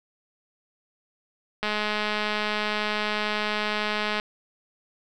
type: click train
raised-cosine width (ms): 0.3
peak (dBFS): -11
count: 543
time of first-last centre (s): 1.63-4.199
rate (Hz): 211
effects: none